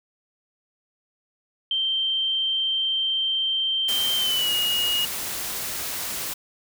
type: tone with pitch glide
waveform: sine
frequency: 3136 to 2876 Hz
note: G7 to F#7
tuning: 0 to -50 cents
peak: -21 dBFS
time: 1.71-5.05 s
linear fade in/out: 2 ms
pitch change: -150 cents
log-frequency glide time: 4.17-4.52 s
type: noise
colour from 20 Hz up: white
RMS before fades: -30 dBFS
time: 3.88-6.34 s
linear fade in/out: 10 ms
effects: none